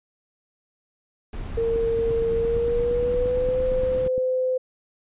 brown noise, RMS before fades -31 dBFS, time 1.33-4.08 s, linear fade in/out 2 ms
sine tone with pitch glide, 459.1 to 512.4 Hz, A#4 to C5, -26 to -36 cents, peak -20 dBFS, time 1.57-4.58 s, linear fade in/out 10 ms, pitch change +190 cents, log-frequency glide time 2.36-3.64 s
click train, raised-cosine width 3 ms, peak -22 dBFS, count 22, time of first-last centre 1.76-4.179 s, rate 8.68 Hz
effects resampled to 8000 Hz

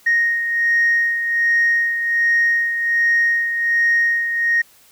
sine beating tone pair, 1864.7 / 1866 Hz, A#6 / A#6, 0 / +1 cents, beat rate 1.3 Hz, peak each -14 / -22 dBFS, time 0.06-4.62 s, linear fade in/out 10 ms, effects tanh soft clip ceiling -9 dBFS + white hiss -51 dBFS RMS until 4.91 s

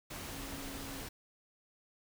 sine tone in noise, 274.6 Hz, C#4, 16 cents flat, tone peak -47 dBFS, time 0.32-1.01 s, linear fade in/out 10 ms, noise pink, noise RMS -44 dBFS, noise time 0.1-1.09 s, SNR -6 dB, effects none

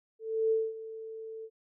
sine tone with ADSR envelope, 444.1 Hz, A4, 16 cents sharp, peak -23 dBFS, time 0.19-1.5 s, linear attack 320 ms, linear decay 220 ms, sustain -16 dB, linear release 57 ms, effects none

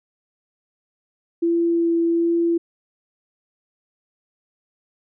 sine tone with vibrato, 336.8 Hz, E4, 37 cents sharp, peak -16 dBFS, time 1.42-2.58 s, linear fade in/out 10 ms, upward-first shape sine, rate 1.3 Hz, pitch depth 9 cents each way, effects none

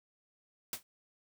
white noise with exponential decay, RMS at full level -33 dBFS, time 0.73-0.83 s, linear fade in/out 1 ms, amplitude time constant 21 ms, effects none

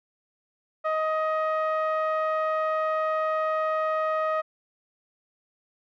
sawtooth tone with low-pass filter, 628 Hz, D#5, 16 cents sharp, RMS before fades -26 dBFS, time 0.84-4.42 s, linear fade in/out 20 ms, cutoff 1400 Hz, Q 2.1, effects none

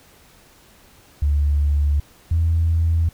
sine tone pair in turn, 72.6 / 82.47 Hz, D2 / E2, -19 / +1 cents, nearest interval major second, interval 220 cents, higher second, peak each -14 dBFS, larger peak neither, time 1.22-2 / 2.31-3.09 s, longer neither, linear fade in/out 5 ms, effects tanh soft clip ceiling -10 dBFS + pink hiss -51 dBFS RMS until 3.13 s

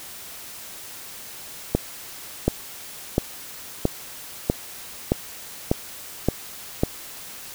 accelerating click train, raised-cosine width 2 ms, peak -4 dBFS, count 9, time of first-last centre 1.75-6.835 s, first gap 730 ms, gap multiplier 0.96, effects white hiss -39 dBFS RMS until 7.54 s

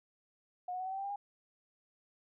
sine tone with pitch steps, 722 / 734.2 / 746.6 / 759.2 / 772 / 785.1 / 798.3 / 811.8 Hz, F#5 / F#5 / F#5 / F#5 / G5 / G5 / G5 / G#5, -43 / -14 / +15 / +44 / -27 / +2 / +31 / -40 cents, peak -36 dBFS, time 0.68-1.16 s, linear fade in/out 5 ms, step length 60 ms, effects none

